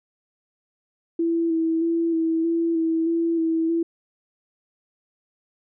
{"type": "tone with vibrato", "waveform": "sine", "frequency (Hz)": 329.6, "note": "E4", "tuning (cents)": 0, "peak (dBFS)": -19, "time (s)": [1.19, 3.83], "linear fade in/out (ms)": 5, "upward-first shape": "square", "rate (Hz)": 1.6, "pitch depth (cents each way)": 21, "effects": []}